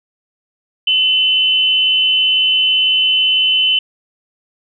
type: tone pair together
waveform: sine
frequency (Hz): 2700 / 3026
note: E7 / F#7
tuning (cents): +41 / +38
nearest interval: major second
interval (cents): 197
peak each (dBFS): -18 / -11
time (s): 0.87-3.79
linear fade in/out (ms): 5
effects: none